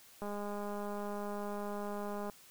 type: click train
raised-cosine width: 1 ms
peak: -28 dBFS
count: 427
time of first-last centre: 0.22-2.298 s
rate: 205 Hz
effects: white hiss -59 dBFS RMS until 2.5 s